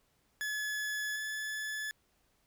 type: tone pair in turn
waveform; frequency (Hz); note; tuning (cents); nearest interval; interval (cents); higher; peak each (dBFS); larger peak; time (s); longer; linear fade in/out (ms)
40% pulse; 1708 / 1722.9; G#6 / A6; +48 / -37; unison; 15; second; -33 / -35; first; 0.41-1.16 / 1.16-1.91; neither; 0
effects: pink hiss -73 dBFS RMS until 2.46 s

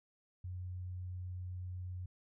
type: tone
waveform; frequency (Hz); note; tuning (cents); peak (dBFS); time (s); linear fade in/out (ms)
sine; 90.8; F#2; -32; -40; 0.44-2.06; 5
effects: none

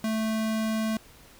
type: tone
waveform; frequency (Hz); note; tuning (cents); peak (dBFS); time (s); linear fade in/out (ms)
square; 220; A3; 0; -26; 0.04-0.97; 2
effects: pink hiss -53 dBFS RMS until 1.39 s

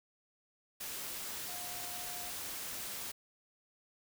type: tone in noise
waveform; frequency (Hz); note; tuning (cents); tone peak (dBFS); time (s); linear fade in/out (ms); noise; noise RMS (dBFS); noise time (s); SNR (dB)
sine; 714; F5; +38; -50; 1.48-2.31; 10; white; -42; 0.8-3.12; -11
effects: none

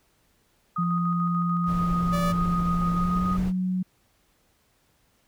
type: tone with tremolo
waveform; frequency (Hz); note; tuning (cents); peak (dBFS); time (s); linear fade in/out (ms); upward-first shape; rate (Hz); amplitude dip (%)
sine; 1244.5; D#6; 0; -26; 0.76-3.37; 5; square; 6.8; 30
type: tone with pitch glide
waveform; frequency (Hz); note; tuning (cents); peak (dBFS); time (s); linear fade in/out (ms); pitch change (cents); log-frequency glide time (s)
sine; 172.9 to 184.24; F3 to F#3; -17 to -7; -23; 0.78-3.83; 10; +110; 2.93-3.32
type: noise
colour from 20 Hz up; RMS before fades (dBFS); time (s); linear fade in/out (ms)
brown; -32; 1.65-3.53; 50
type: tone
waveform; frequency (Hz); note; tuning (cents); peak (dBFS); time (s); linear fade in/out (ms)
sawtooth; 580; D5; -22; -26; 2.12-2.33; 20
effects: pink hiss -66 dBFS RMS until 5.27 s

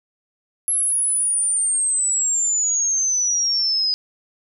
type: exponential sweep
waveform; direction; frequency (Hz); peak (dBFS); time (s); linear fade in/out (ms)
sine; down; 11175 to 4978; -17; 0.68-3.94; 0
effects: none

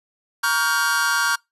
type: chord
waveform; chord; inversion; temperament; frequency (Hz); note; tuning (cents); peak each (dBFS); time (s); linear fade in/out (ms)
45% pulse; G half-diminished seventh; first; just; 940.8 / 1128.9 / 1411.2 / 1568; Bb5 / Db6 / F6 / G6; +16 / +31 / +18 / 0; -27 / -25 / -22 / -23; 0.43-1.36; 10
effects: noise-tail reverb RT60 0.2 s tail -25 dB re dry + resampled to 32000 Hz

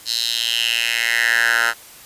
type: tone with high-pass filter sweep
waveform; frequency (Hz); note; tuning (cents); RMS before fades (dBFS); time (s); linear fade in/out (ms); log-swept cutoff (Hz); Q
10% pulse; 116.54; A#2; 0; -19; 0.05-1.74; 50; 4400 to 1300; 4.4
effects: white hiss -42 dBFS RMS until 2.05 s + resampled to 32000 Hz

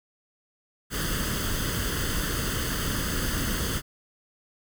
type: noise with comb filter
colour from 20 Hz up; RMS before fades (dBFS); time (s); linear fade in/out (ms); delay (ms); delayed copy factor
pink; -28; 0.9-3.82; 50; 0.63; +0.7
effects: none

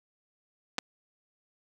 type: clicks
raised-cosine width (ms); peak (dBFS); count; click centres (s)
0.2; -13; 2; 0.783 / 0.787
effects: high-pass 100 Hz 12 dB/octave + 8-bit

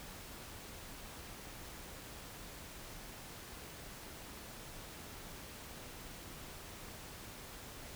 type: silence
effects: pink hiss -50 dBFS RMS until 7.95 s

